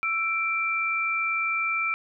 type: tone pair together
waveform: sine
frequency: 1329 / 2349 Hz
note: E6 / D7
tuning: +14 / 0 cents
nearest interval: minor seventh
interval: 986 cents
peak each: -28 / -25 dBFS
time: 0.03-1.94 s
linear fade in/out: 0 ms
effects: none